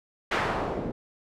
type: noise with low-pass filter sweep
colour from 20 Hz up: white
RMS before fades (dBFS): -29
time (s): 0.31-0.92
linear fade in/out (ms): 10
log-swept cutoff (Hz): 1900 to 360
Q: 1
effects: none